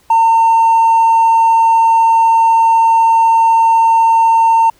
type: tone with hard clipping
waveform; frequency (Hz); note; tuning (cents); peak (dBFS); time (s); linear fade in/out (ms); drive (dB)
triangle; 908; A#5; -46; -6; 0.1-4.7; 5; 2
effects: pink hiss -51 dBFS RMS until 4.79 s